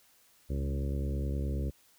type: harmonic tone with a mistuned harmonic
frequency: 69.6 Hz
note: C#2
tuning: 8 cents sharp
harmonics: 1 / 2 / 3 / 4 / 5 / 6 / 7 / 8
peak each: -31 / -37 / -41 / -43 / -45 / -47 / -48 / -49 dBFS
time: 0.49-1.71 s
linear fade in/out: 20 ms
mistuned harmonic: 2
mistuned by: -29 cents
effects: white hiss -64 dBFS RMS until 1.98 s